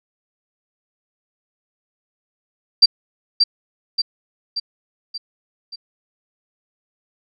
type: tone with echo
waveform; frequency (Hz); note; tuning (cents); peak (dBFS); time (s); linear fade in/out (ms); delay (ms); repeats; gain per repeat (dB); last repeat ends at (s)
sine; 4699; D8; 0; -5; 2.82-2.86; 10; 580; 5; -5; 5.76
effects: none